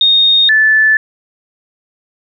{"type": "tone pair in turn", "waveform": "sine", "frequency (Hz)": [3700, 1746.2], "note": ["A#7", "A6"], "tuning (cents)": [-14, -14], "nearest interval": "octave + minor second", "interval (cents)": 1300, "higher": "first", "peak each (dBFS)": -6, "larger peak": "neither", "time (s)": [[0.01, 0.49], [0.49, 0.97]], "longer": "neither", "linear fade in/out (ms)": 2, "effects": []}